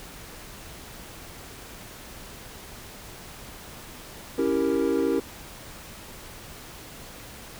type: chord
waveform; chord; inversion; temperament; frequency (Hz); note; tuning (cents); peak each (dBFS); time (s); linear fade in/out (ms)
triangle; C# diminished seventh; none; equal; 277.2 / 329.6 / 392 / 466.2; C#4 / E4 / G4 / Bb4; 0 / 0 / 0 / 0; -25; 4.38-5.2; 5
effects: pink hiss -43 dBFS RMS until 7.59 s